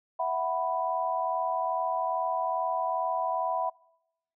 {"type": "chord", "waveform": "sine", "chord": "E suspended second", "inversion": "none", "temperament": "just", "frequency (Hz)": [659.3, 741.7, 988.9], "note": ["E5", "F#5", "B5"], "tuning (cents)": [0, 4, 2], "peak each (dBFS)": [-31, -31, -30], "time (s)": [0.19, 3.7], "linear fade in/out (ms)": 10, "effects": ["noise-tail reverb RT60 0.9 s tail -26 dB re dry"]}